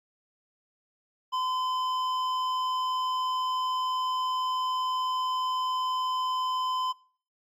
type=tone with hard clipping; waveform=triangle; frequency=1021 Hz; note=C6; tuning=43 cents flat; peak=-28 dBFS; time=1.32-6.93 s; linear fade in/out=20 ms; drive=13 dB; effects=noise-tail reverb RT60 0.5 s tail -25 dB re dry + AAC 64 kbps